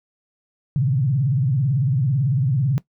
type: tone with vibrato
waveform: sine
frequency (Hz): 133.9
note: C3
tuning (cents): +40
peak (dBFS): -16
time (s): 0.76-2.78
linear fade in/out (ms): 0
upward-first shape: sine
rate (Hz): 18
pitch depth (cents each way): 220
effects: noise-tail reverb RT60 0.1 s tail -18 dB re dry